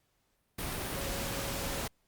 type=tone in noise; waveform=sine; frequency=551 Hz; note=C#5; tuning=11 cents flat; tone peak=-43 dBFS; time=0.96-1.81 s; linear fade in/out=10 ms; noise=pink; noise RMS=-36 dBFS; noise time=0.58-1.88 s; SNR=-10 dB; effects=pink hiss -75 dBFS RMS until 2.07 s + Opus 48 kbps